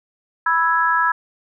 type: chord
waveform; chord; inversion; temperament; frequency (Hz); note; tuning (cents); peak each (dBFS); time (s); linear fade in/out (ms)
sine; E major; second; equal; 987.8 / 1318.5 / 1661.2; B5 / E6 / G#6; 0 / 0 / 0; -19; 0.46-1.12; 5
effects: none